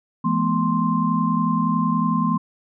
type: tone cluster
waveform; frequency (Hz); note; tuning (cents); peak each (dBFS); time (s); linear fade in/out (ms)
sine; 168.8 / 212.1 / 242.9 / 1050; E3 / G#3 / B3 / C6; +41 / +37 / -29 / +6; -23; 0.24-2.38; 10
effects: none